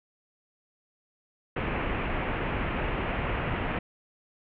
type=low-pass noise; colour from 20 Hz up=pink; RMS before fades=-30 dBFS; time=1.56-3.79 s; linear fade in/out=5 ms; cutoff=2800 Hz; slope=48 dB/octave; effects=none